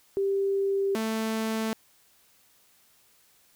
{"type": "tone pair in turn", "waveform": ["sine", "sawtooth"], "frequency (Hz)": [393.4, 221.4], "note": ["G4", "A3"], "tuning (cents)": [6, 11], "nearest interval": "minor seventh", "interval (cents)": 995, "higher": "first", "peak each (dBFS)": -23, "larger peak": "neither", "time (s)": [[0.17, 0.95], [0.95, 1.73]], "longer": "neither", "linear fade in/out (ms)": 0, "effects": ["white hiss -62 dBFS RMS until 3.55 s"]}